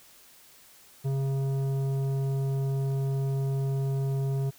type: tone with tanh clipping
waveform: sine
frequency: 135.9 Hz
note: C#3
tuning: 34 cents flat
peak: -27 dBFS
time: 1.04-4.51 s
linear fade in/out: 20 ms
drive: 11 dB
effects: white hiss -55 dBFS RMS until 4.58 s